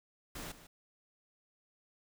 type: noise with echo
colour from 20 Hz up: pink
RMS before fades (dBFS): -44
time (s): 0.35-0.52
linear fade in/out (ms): 5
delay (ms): 150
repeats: 1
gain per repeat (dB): -13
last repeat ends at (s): 0.67
effects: none